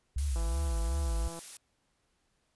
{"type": "tone with vibrato", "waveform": "sine", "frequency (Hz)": 61.74, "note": "B1", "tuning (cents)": 0, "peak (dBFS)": -28, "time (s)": [0.16, 1.28], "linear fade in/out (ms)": 5, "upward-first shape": "sine", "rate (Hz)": 2.7, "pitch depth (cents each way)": 290}
{"type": "noise", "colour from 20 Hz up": "blue", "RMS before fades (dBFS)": -43, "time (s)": [0.18, 1.57], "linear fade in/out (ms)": 2}
{"type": "click train", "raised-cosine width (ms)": 1, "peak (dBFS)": -31, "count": 173, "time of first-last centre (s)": [0.36, 1.39], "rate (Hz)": 167}
{"effects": ["pink hiss -75 dBFS RMS until 2.55 s", "resampled to 24000 Hz"]}